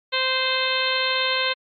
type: harmonic tone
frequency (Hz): 520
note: C5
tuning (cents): -11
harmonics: 1 / 2 / 3 / 4 / 5 / 6 / 7 / 8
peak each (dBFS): -28 / -28 / -28 / -28 / -28 / -28 / -28 / -28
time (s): 0.12-1.54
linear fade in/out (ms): 20
effects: MP3 32 kbps